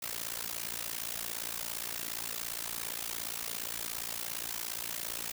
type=noise with amplitude modulation; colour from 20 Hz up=white; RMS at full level=-34 dBFS; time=0.02-5.32 s; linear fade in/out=10 ms; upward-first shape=sine; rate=57.3 Hz; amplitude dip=95%; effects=none